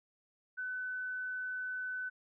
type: tone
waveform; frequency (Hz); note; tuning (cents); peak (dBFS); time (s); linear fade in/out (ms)
sine; 1506; F#6; +30; -36; 0.57-2.1; 20
effects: none